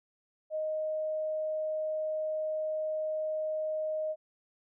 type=tone; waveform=sine; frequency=622.3 Hz; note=D#5; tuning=in tune; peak=-30 dBFS; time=0.5-4.16 s; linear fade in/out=50 ms; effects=none